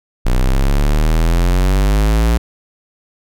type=exponential sweep; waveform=square; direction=up; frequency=30.23 to 58.27 Hz; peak=-11 dBFS; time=0.25-2.38 s; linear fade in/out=10 ms; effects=none